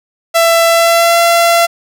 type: tone with pitch glide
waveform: sawtooth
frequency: 668 to 680.5 Hz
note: E5 to F5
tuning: +23 to -45 cents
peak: -3 dBFS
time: 0.34-1.67 s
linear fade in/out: 20 ms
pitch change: +32 cents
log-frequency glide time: 0.67-1.19 s
effects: none